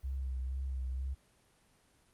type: tone with vibrato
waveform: sine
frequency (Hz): 65.41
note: C2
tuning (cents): 0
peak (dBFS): -34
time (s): 0.03-1.15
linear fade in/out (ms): 20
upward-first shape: sine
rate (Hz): 2.1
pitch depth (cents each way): 38
effects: pink hiss -68 dBFS RMS until 2.13 s + Opus 24 kbps